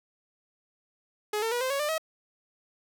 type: tone with pitch steps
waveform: sawtooth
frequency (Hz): 421.2 / 451.4 / 483.8 / 518.6 / 555.8 / 595.7 / 638.4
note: G#4 / A4 / B4 / C5 / C#5 / D5 / D#5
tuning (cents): +24 / +44 / -36 / -15 / +4 / +24 / +44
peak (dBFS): -23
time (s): 1.33-1.981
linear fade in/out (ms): 5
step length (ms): 93
effects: none